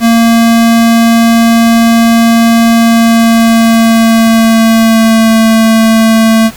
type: tone with pitch glide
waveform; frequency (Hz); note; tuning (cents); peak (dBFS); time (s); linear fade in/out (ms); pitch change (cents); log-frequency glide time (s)
square; 230 to 223.5; A#3 to A3; -23 to +27; -4; 0-6.51; 50; -50; 2.75-5.42
effects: pink hiss -30 dBFS RMS until 6.56 s